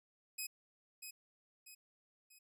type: tone with echo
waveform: 5% pulse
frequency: 2528 Hz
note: D#7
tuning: 27 cents sharp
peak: -30 dBFS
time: 0.38-0.47 s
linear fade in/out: 10 ms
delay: 640 ms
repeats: 3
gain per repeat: -7 dB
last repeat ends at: 2.39 s
effects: resampled to 32000 Hz